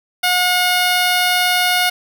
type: tone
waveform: 10% pulse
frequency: 722 Hz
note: F#5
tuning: 43 cents flat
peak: -5 dBFS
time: 0.23-1.9 s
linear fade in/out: 10 ms
effects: none